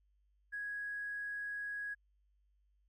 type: tone with tanh clipping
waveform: triangle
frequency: 1661.2 Hz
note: G#6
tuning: in tune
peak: -38 dBFS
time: 0.52-1.95 s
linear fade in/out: 20 ms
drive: 2 dB
effects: added 50 Hz sine -70 dBFS peak until 2.88 s + AAC 64 kbps